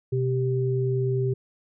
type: tone pair together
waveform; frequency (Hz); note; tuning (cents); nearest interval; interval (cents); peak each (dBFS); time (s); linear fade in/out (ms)
sine; 126.99 / 391; B2 / G4; +49 / -4; octave + perfect fifth; 1947; -23 / -26; 0.12-1.34; 10
effects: none